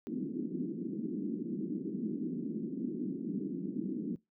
pink band-pass noise, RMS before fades -37 dBFS, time 0.07-4.16 s, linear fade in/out 0 ms, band 180 to 350 Hz, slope 48 dB/octave, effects noise-tail reverb RT60 0.2 s tail -22 dB re dry

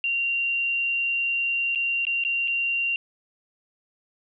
sine tone with dropouts, 2765 Hz, F7, 18 cents flat, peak -22 dBFS, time 0.04-2.96 s, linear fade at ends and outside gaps 1 ms, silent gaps 1.75-1.757 / 2.052-2.068 / 2.238-2.249 / 2.476-2.48 s, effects none

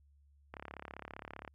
click train, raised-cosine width 0.5 ms, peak -29 dBFS, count 34, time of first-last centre 0.54-1.478 s, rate 35.2 Hz, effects added 71 Hz sine -63 dBFS peak until 1.54 s + AAC 64 kbps

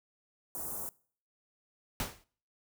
white band-stop noise, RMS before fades -39 dBFS, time 0.55-0.89 s, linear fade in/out 0 ms, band 1100 to 8200 Hz, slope 24 dB/octave
pink noise with exponential decay, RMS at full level -31 dBFS, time 2-2.24 s, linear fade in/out 1 ms, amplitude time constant 52 ms
effects noise-tail reverb RT60 0.5 s tail -23 dB re dry

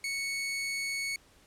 sawtooth tone, 2216 Hz, C#7, 1 cent flat, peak -28 dBFS, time 0.04-1.16 s, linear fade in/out 2 ms, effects pink hiss -61 dBFS RMS until 1.46 s + low-pass 11000 Hz 12 dB/octave

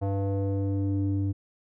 square tone with low-pass filter sweep, 98.6 Hz, G2, 11 cents sharp, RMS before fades -27 dBFS, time 0.01-1.33 s, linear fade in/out 20 ms, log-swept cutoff 680 to 240 Hz, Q 2.5, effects none

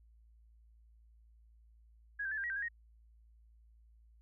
sine tone with pitch steps, 1658 / 1567 / 1728 / 1593 / 1908 / 1570 / 1642 / 1869 Hz, G#6 / G6 / A6 / G6 / A#6 / G6 / G#6 / A#6, -3 / -1 / -32 / +27 / +40 / +2 / -20 / +4 cents, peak -35 dBFS, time 2.19-2.686 s, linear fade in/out 10 ms, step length 62 ms, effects added 56 Hz sine -60 dBFS peak until 4.21 s

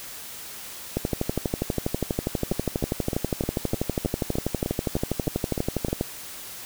two click trains, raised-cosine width 2 ms, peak -13 / -10 dBFS, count 12 / 63, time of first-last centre 2.52-5.884 / 0.97-6.011 s, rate 3.27 / 12.3 Hz, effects white hiss -39 dBFS RMS until 6.65 s

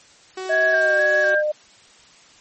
sawtooth tone, 375 Hz, F#4, 23 cents sharp, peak -24 dBFS, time 0.37-1.35 s, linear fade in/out 5 ms
sine tone with vibrato, 1631 Hz, G#6, 32 cents flat, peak -17 dBFS, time 0.49-1.43 s, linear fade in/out 50 ms, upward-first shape square, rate 2 Hz, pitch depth 37 cents each way
sine tone with pitch glide, 641 to 605 Hz, E5 to D#5, -49 to -49 cents, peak -18 dBFS, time 0.49-1.52 s, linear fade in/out 10 ms, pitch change -100 cents, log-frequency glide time 0.78-0.97 s
effects white hiss -50 dBFS RMS until 2.4 s + MP3 32 kbps

